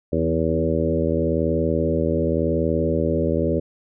harmonic tone with a mistuned harmonic, 80.9 Hz, E2, 32 cents flat, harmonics 1 / 2 / 3 / 4 / 5 / 6 / 7, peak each -26 / -26 / -26 / -26 / -26 / -26 / -26 dBFS, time 0.12-3.6 s, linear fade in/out 10 ms, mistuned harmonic 3, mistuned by +22 cents, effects none

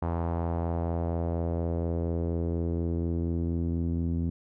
sawtooth tone with low-pass filter sweep, 84.2 Hz, E2, 37 cents sharp, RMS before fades -29 dBFS, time 0.02-4.3 s, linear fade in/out 5 ms, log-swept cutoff 950 to 240 Hz, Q 2, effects none

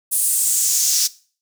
pink noise with high-pass filter sweep, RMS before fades -18 dBFS, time 0.11-1.08 s, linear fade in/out 20 ms, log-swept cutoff 10000 to 5400 Hz, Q 2.9, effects noise-tail reverb RT60 0.4 s tail -19 dB re dry

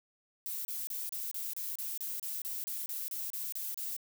violet noise bursts, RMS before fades -38 dBFS, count 16, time 0.46-3.965 s, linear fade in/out 0 ms, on 190 ms, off 31 ms, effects none

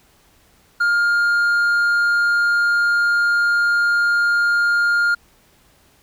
sine tone with hard clipping, 1410 Hz, F6, 16 cents sharp, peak -15 dBFS, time 0.8-5.15 s, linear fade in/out 10 ms, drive 3 dB, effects pink hiss -55 dBFS RMS until 6.02 s

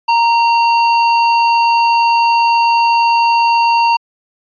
sine tone with sample-and-hold, 931 Hz, A#5, 2 cents flat, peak -8 dBFS, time 0.08-3.97 s, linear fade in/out 10 ms, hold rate 3675 Hz, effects resampled to 11025 Hz

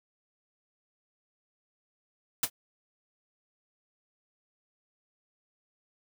white noise with exponential decay, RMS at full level -20 dBFS, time 2.43-2.5 s, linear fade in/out 5 ms, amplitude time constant 15 ms, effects none

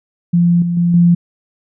sine tone with level steps, 172.8 Hz, F3, 18 cents flat, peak -8 / -14 / -10 / -6 dBFS, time 0.33-1.15 s, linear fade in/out 10 ms, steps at 0.62 / 0.77 / 0.94 s, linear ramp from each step 2 ms, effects none

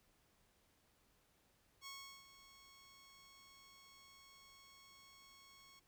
10% pulse tone with ADSR envelope, 1100 Hz, C#6, 14 cents flat, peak -40 dBFS, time 1.81-5.8 s, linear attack 55 ms, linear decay 370 ms, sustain -13 dB, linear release 14 ms, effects pink hiss -75 dBFS RMS until 5.87 s

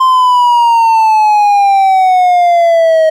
triangle exponential sweep, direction down, 1046.5 to 630 Hz, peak -3 dBFS, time 0-3.1 s, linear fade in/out 10 ms, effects none

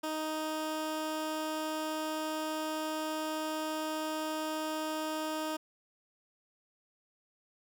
15% pulse tone, 311.7 Hz, D#4, 3 cents sharp, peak -27 dBFS, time 0.03-5.57 s, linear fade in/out 10 ms, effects none

